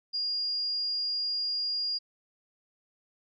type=tone; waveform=sine; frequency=4834 Hz; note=D8; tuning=49 cents sharp; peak=-28 dBFS; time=0.13-1.99 s; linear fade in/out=20 ms; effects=none